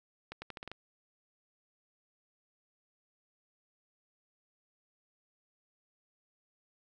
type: accelerating click train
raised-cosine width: 0.3 ms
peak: -26 dBFS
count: 7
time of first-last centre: 0.32-0.716 s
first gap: 100 ms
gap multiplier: 0.83
effects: none